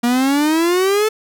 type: exponential sweep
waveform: 45% pulse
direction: up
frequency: 235.6 to 440 Hz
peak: -13 dBFS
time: 0.03-1.09 s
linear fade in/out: 10 ms
effects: none